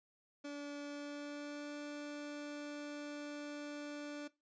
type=tone with pitch glide; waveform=30% pulse; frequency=288.4 to 292.8 Hz; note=D4 to D4; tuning=-31 to -5 cents; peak=-40 dBFS; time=0.44-4.28 s; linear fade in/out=10 ms; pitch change=+26 cents; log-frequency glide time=0.79-1.76 s; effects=noise-tail reverb RT60 0.2 s tail -18 dB re dry + resampled to 16000 Hz